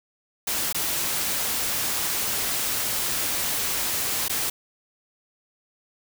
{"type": "noise with dropouts", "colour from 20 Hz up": "white", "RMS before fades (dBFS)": -26, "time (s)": [0.47, 4.5], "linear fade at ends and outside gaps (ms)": 5, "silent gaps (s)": [[0.727, 0.745], [4.283, 4.295]], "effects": []}